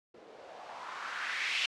violet noise with low-pass filter sweep, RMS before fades -38 dBFS, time 0.14-1.66 s, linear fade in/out 5 ms, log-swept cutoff 400 to 2800 Hz, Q 2.8, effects low-pass 6000 Hz 12 dB/octave

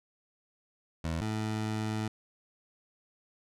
20% pulse tone pair in turn, 81.4 / 108.66 Hz, E2 / A2, -21 / -21 cents, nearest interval perfect fourth, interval 500 cents, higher second, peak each -26 dBFS, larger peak neither, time 1.04-1.21 / 1.21-2.08 s, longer second, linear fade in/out 5 ms, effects low-pass 9000 Hz 12 dB/octave

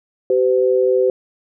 sine tone pair together, 384 / 508.1 Hz, G4 / B4, -36 / +49 cents, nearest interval perfect fourth, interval 485 cents, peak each -15 dBFS, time 0.3-1.1 s, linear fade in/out 2 ms, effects none

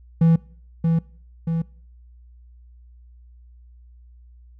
triangle tone with echo, 164.81 Hz, E3, in tune, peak -10 dBFS, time 0.21-0.36 s, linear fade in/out 5 ms, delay 630 ms, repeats 2, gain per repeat -4 dB, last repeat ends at 1.62 s, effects noise-tail reverb RT60 0.6 s tail -24 dB re dry + added 60 Hz sine -45 dBFS peak until 4.59 s

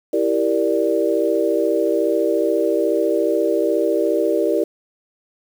sine chord, E half-diminished seventh, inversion none, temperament equal, 329.6 / 392 / 466.2 / 587.3 Hz, E4 / G4 / Bb4 / D5, 0 / 0 / 0 / 0 cents, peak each -21 dBFS, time 0.13-4.64 s, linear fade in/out 5 ms, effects 7-bit

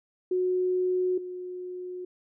sine tone pair in turn, 366.1 / 362.7 Hz, F#4 / F#4, -18 / -34 cents, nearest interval unison, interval 16 cents, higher first, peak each -23 / -34 dBFS, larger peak first, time 0.31-1.18 / 1.18-2.05 s, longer neither, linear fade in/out 5 ms, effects none

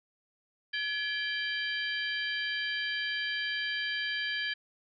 harmonic tone with a mistuned harmonic, 783 Hz, G5, 2 cents flat, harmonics 2 / 3 / 4 / 5 / 6, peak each -33 / -40 / -36 / -44 / -41 dBFS, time 0.73-4.54 s, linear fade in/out 10 ms, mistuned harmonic 2, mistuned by +140 cents, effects none

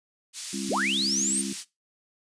pink high-pass noise, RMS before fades -35 dBFS, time 0.33-1.65 s, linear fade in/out 50 ms, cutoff 4300 Hz, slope 12 dB/octave
harmonic tone, 67.1 Hz, C2, 44 cents sharp, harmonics 3 / 4 / 5, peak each -33 / -35 / -37 dBFS, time 0.53-1.53 s, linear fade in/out 5 ms
sine linear sweep, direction up, 117.2 to 9000 Hz, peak -24 dBFS, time 0.69-1.42 s, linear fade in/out 10 ms
effects noise-tail reverb RT60 0.2 s tail -18 dB re dry + resampled to 22050 Hz

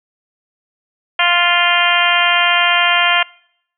harmonic tone, 349.2 Hz, F4, in tune, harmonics 2 / 3 / 4 / 5 / 6 / 7 / 8 / 9, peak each -19 / -19 / -19 / -19 / -19 / -19 / -19 / -19 dBFS, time 1.19-3.23 s, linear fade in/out 5 ms, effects noise-tail reverb RT60 0.7 s tail -25 dB re dry

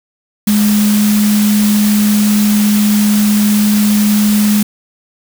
sine tone in noise, 209.1 Hz, G#3, 12 cents sharp, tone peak -8 dBFS, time 0.47-4.63 s, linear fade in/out 5 ms, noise white, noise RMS -20 dBFS, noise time 0.47-4.63 s, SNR +9 dB, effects none

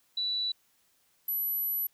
sine tone pair in turn, 3951 / 11813 Hz, B7 / F#9, 0 / -4 cents, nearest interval octave + perfect fifth, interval 1896 cents, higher second, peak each -28 dBFS, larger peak neither, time 0.17-0.52 / 1.28-1.87 s, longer second, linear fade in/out 5 ms, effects white hiss -69 dBFS RMS until 1.93 s

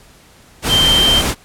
sine tone in noise, 3136 Hz, G7, in tune, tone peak -10 dBFS, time 0.68-1.23 s, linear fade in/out 50 ms, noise pink, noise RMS -17 dBFS, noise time 0.62-1.35 s, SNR +4 dB, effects pink hiss -46 dBFS RMS until 1.44 s + low-pass 12000 Hz 12 dB/octave

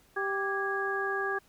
harmonic tone with a mistuned harmonic, 392 Hz, G4, in tune, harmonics 1 / 2 / 3 / 4, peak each -33 / -37 / -36 / -32 dBFS, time 0.16-1.39 s, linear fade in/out 10 ms, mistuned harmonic 4, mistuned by +86 cents, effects pink hiss -63 dBFS RMS until 1.48 s

